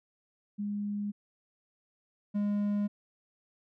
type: tone pair in turn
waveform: sine / triangle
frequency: 205.3 / 205.3 Hz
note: G#3 / G#3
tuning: -20 / -20 cents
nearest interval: unison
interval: 0 cents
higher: neither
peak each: -31 / -25 dBFS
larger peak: second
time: 0.58-1.12 / 2.34-2.88 s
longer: neither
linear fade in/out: 20 ms
effects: none